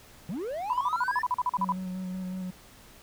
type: linear sweep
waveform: triangle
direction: up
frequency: 146.83 to 1804 Hz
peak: -29 dBFS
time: 0.29-1.22 s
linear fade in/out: 2 ms
type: tone bursts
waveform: sine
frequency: 992 Hz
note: B5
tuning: 7 cents sharp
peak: -23 dBFS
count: 14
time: 0.7-1.722 s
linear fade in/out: 2 ms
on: 34 ms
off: 42 ms
type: tone with vibrato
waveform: triangle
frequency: 185 Hz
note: F#3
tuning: in tune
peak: -30 dBFS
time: 1.58-2.51 s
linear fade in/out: 10 ms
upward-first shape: square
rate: 5.4 Hz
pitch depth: 16 cents each way
effects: pink hiss -53 dBFS RMS until 3.02 s

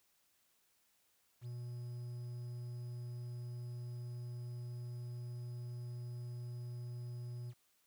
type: tone with quantisation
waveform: triangle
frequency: 121.2 Hz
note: B2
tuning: 32 cents flat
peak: -40 dBFS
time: 1.41-7.54 s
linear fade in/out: 50 ms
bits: 11
effects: white hiss -75 dBFS RMS until 7.86 s

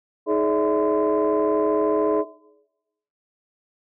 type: tone cluster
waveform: sine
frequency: 314.4 / 421.9 / 575 / 649 / 1024 Hz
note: D#4 / G#4 / D5 / E5 / C6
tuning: +18 / +27 / -37 / -27 / -38 cents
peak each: -23 / -19 / -26 / -26 / -27 dBFS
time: 0.26-2.25 s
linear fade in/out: 50 ms
effects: noise-tail reverb RT60 0.9 s tail -18 dB re dry + tanh soft clip ceiling -11 dBFS

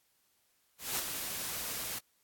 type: noise with ADSR envelope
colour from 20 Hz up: white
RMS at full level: -32 dBFS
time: 0.78-1.99 s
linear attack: 210 ms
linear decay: 10 ms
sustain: -6 dB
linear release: 7 ms
effects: white hiss -73 dBFS RMS until 2.23 s + AAC 64 kbps

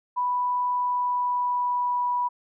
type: tone with pitch glide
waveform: sine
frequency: 987.8 to 979.8 Hz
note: B5 to B5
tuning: 0 to -14 cents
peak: -22 dBFS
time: 0.16-2.29 s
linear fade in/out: 20 ms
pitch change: -14 cents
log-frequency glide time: 0.72-2.05 s
effects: none

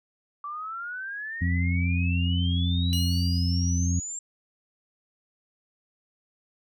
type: exponential sweep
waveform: sine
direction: up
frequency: 1152 to 7470 Hz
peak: -32 dBFS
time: 0.44-4.19 s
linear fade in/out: 2 ms
type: harmonic tone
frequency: 87.31 Hz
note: F2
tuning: in tune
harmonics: 1 / 2 / 3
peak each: -23 / -29 / -33 dBFS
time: 1.41-4 s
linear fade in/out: 10 ms
type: tone with exponential decay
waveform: sawtooth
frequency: 2891 Hz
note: F#7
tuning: 41 cents flat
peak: -25 dBFS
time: 2.93-3.9 s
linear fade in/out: 0 ms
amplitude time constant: 210 ms
effects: none

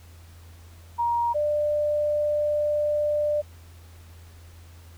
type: tone pair in turn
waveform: sine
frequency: 944 / 594.7 Hz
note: A#5 / D5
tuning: +22 / +22 cents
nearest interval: minor sixth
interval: 800 cents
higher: first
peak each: -21 dBFS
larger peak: neither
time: 0.98-1.34 / 1.34-3.42 s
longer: second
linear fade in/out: 20 ms
effects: added 84 Hz sine -45 dBFS peak until 4.97 s + pink hiss -55 dBFS RMS until 4.97 s

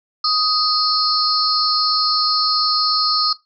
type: tone cluster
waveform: sine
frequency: 1246 / 4271 / 4674 / 5230 Hz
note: D#6 / C8 / D8 / E8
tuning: +2 / +35 / -9 / -15 cents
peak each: -20 / -20 / -23 / -21 dBFS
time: 0.24-3.33 s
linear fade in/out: 5 ms
effects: noise-tail reverb RT60 0.2 s tail -18 dB re dry

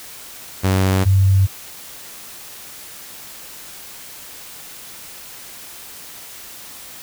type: tone pair in turn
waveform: sawtooth / sine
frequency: 94.9 / 96.45 Hz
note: F#2 / G2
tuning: +44 / -28 cents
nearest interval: unison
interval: 28 cents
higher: second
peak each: -10 dBFS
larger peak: neither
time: 0.63-1.05 / 1.05-1.47 s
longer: neither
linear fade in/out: 20 ms
effects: white hiss -37 dBFS RMS until 7.02 s

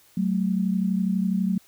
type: tone pair together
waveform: sine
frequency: 187.88 / 220 Hz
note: F#3 / A3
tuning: +27 / 0 cents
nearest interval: minor third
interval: 273 cents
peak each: -22 / -26 dBFS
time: 0.17-1.58 s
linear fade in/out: 5 ms
effects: white hiss -57 dBFS RMS until 1.67 s

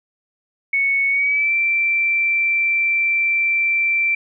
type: tone with pitch glide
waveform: sine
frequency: 2215 to 2345 Hz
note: C#7 to D7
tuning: -2 to -3 cents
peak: -15 dBFS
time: 0.73-4.15 s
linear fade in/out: 5 ms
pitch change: +99 cents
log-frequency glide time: 1.09-1.53 s
effects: none

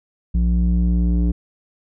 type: tone with low-pass filter sweep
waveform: square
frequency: 59 Hz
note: A#1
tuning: 22 cents sharp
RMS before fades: -17 dBFS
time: 0.34-1.32 s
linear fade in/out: 10 ms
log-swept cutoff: 150 to 260 Hz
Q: 2
effects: none

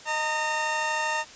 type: tone pair together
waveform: 20% pulse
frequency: 620 / 913.7 Hz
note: D#5 / A#5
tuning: -6 / -35 cents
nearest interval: perfect fifth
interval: 671 cents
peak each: -27 / -21 dBFS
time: 0.05-1.25 s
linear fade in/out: 50 ms
effects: white hiss -46 dBFS RMS until 1.35 s + resampled to 16000 Hz

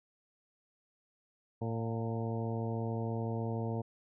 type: harmonic tone with a mistuned harmonic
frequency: 113.8 Hz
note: A#2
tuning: 41 cents flat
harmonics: 1 / 2 / 3 / 4 / 5 / 6 / 7 / 8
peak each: -35 / -39 / -44 / -41 / -46 / -46 / -51 / -48 dBFS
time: 1.61-3.82 s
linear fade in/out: 10 ms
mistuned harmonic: 6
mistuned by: +42 cents
effects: none

